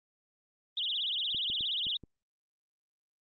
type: tone with vibrato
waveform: sine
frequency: 3322 Hz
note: G#7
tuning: in tune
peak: -30 dBFS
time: 0.77-1.97 s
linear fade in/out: 2 ms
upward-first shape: triangle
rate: 17 Hz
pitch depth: 280 cents each way
type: clicks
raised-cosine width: 3 ms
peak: -35 dBFS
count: 5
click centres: 1.347 / 1.5 / 1.608 / 1.868 / 2.037 s
effects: Opus 32 kbps